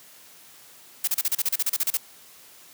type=noise bursts; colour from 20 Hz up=blue; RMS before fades=-23 dBFS; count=14; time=1.04-1.972 s; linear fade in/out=5 ms; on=35 ms; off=34 ms; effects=white hiss -50 dBFS RMS until 2.73 s + high-pass 100 Hz 12 dB/octave